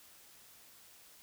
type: silence
effects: white hiss -59 dBFS RMS until 1.22 s